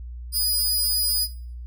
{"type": "tone", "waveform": "15% pulse", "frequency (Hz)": 4948, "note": "D#8", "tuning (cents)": -10, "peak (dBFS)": -14, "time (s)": [0.32, 1.28], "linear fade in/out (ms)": 50, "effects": ["noise-tail reverb RT60 0.5 s tail -17 dB re dry", "added 60 Hz sine -33 dBFS peak until 1.66 s"]}